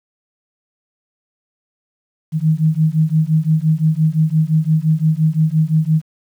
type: beating tone pair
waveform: sine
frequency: 154.7 / 160.5 Hz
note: D#3 / E3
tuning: -10 / -46 cents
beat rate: 5.8 Hz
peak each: -15 dBFS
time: 2.32-6.02 s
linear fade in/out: 50 ms
effects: 8-bit